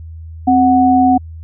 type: tone pair together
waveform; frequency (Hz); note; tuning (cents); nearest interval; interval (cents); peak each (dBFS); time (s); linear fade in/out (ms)
sine; 261.6 / 740; C4 / F#5; 0 / 0; octave + tritone; 1800; -10; 0.47-1.18; 10
effects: added 81 Hz sine -28 dBFS peak until 1.43 s